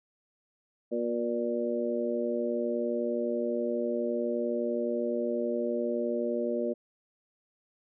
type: harmonic tone with a mistuned harmonic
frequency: 119.4 Hz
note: A#2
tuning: 42 cents sharp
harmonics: 2 / 3 / 4 / 5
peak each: -33 / -33 / -33 / -33 dBFS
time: 0.91-6.74 s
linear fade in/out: 20 ms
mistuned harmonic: 5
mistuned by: -22 cents
effects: none